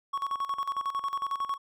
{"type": "tone with tremolo", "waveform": "triangle", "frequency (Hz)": 1108.7, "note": "C#6", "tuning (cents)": 0, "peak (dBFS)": -25, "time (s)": [0.13, 1.58], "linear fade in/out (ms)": 10, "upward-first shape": "square", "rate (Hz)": 11, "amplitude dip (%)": 75, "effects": []}